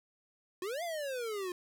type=exponential two-way sweep; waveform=square; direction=up then down; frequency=350 to 709 to 350 Hz; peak=-36 dBFS; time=0.62-1.52 s; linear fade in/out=2 ms; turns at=0.83 s; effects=13-bit